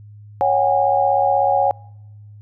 sine chord, C# suspended fourth, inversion none, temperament equal with one note detuned, 554.4 / 740 / 816.3 Hz, C#5 / F#5 / G#5, 0 / 0 / -30 cents, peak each -19 / -18 / -17 dBFS, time 0.41-1.71 s, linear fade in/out 0 ms, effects noise-tail reverb RT60 1.0 s tail -26 dB re dry + added 104 Hz sine -38 dBFS peak until 2.41 s

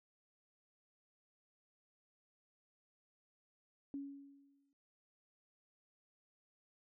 sine tone with exponential decay, 279.2 Hz, C#4, 13 cents sharp, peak -39 dBFS, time 3.94-4.73 s, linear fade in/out 1 ms, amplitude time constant 170 ms, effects none

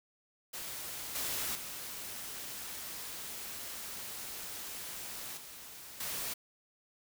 white noise with level steps, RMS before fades -42 / -36 / -43 / -49 / -38 dBFS, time 0.53-6.34 s, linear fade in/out 10 ms, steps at 1.15 / 1.55 / 5.37 / 6 s, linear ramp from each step 5 ms, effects none

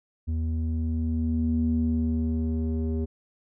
square tone with low-pass filter sweep, 79.6 Hz, D#2, 40 cents sharp, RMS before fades -26 dBFS, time 0.27-3.06 s, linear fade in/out 20 ms, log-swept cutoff 170 to 340 Hz, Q 4.6, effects none

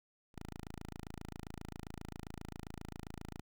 5% pulse tone, 27.5 Hz, A0, in tune, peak -34 dBFS, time 0.34-3.41 s, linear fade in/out 10 ms, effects none

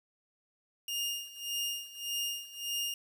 sawtooth tone with tremolo, 2830 Hz, F7, 22 cents sharp, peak -28 dBFS, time 0.88-2.94 s, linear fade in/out 2 ms, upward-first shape sine, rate 1.7 Hz, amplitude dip 85%, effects 10-bit

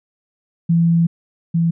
sine tone pair in turn, 167.9 / 167.1 Hz, E3 / E3, +32 / +24 cents, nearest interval unison, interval 8 cents, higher first, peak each -11 / -13 dBFS, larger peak first, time 0.69-1.07 / 1.54-1.71 s, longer first, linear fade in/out 10 ms, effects none

